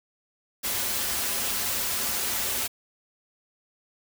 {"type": "noise with comb filter", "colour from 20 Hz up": "white", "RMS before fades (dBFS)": -28, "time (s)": [0.63, 2.68], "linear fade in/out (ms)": 20, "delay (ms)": 6.4, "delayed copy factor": -0.65, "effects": []}